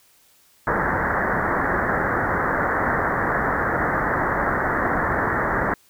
white low-pass noise, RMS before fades -22 dBFS, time 0.67-5.74 s, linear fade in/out 2 ms, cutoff 1900 Hz, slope 96 dB/octave, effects white hiss -57 dBFS RMS until 5.89 s

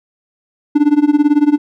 triangle tone with tremolo, 294.4 Hz, D4, 4 cents sharp, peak -3 dBFS, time 0.75-1.58 s, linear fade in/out 10 ms, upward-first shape sine, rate 18 Hz, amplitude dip 90%, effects none

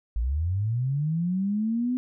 sine linear sweep, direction up, 51.91 to 255 Hz, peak -23 dBFS, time 0.16-1.97 s, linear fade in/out 0 ms, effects none

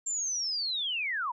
sine linear sweep, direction down, 7400 to 900 Hz, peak -29 dBFS, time 0.06-1.32 s, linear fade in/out 10 ms, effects none

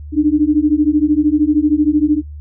sine beating tone pair, 293.7 / 306.7 Hz, D4 / D#4, 0 / -25 cents, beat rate 13 Hz, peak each -13 dBFS, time 0.12-2.22 s, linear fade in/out 50 ms, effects noise-tail reverb RT60 0.1 s tail -24 dB re dry + added 74 Hz sine -28 dBFS peak until 2.4 s

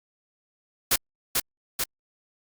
white noise with echo, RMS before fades -20 dBFS, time 0.91-0.96 s, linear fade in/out 5 ms, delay 440 ms, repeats 2, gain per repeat -3 dB, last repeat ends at 1.84 s, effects Opus 48 kbps

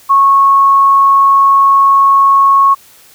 sine tone, 1100 Hz, C#6, 14 cents flat, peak -4 dBFS, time 0.09-2.75 s, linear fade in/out 20 ms, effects white hiss -42 dBFS RMS until 3.14 s

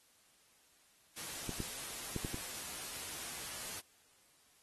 white noise, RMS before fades -44 dBFS, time 1.16-3.81 s, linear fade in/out 20 ms
clicks, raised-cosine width 3 ms, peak -26 dBFS, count 5, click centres 1.493 / 1.603 / 2.163 / 2.248 / 2.344 s
effects white hiss -68 dBFS RMS until 4.62 s + AAC 32 kbps

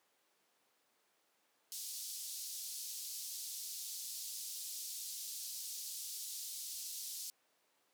pink band-pass noise, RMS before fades -45 dBFS, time 1.72-7.3 s, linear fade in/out 0 ms, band 4400 to 16000 Hz, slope 24 dB/octave, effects pink hiss -75 dBFS RMS until 7.93 s + high-pass 400 Hz 12 dB/octave

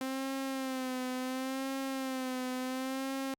sawtooth tone with vibrato, 261.6 Hz, C4, in tune, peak -30 dBFS, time 0.01-3.34 s, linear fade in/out 2 ms, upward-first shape sine, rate 0.71 Hz, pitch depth 50 cents each way, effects Opus 48 kbps

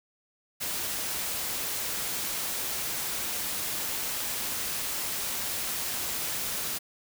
white noise, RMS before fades -32 dBFS, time 0.6-6.79 s, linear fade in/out 20 ms, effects none

